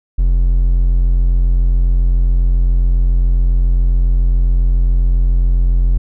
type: tone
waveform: triangle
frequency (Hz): 43.65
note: F1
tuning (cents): 0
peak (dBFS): -7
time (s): 0.18-5.98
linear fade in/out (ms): 10
effects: none